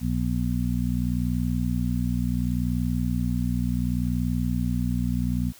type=harmonic tone; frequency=60.7 Hz; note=B1; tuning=29 cents flat; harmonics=1 / 2 / 3 / 4; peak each=-28 / -28 / -28 / -28 dBFS; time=0-5.53 s; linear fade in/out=50 ms; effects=white hiss -50 dBFS RMS until 5.59 s